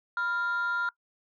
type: tone pair together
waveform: sine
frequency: 987.8 / 1397 Hz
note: B5 / F6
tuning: 0 / 0 cents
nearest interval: tritone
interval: 600 cents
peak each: -33 / -25 dBFS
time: 0.17-0.89 s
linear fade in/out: 2 ms
effects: noise-tail reverb RT60 0.1 s tail -22 dB re dry + tanh soft clip ceiling -24 dBFS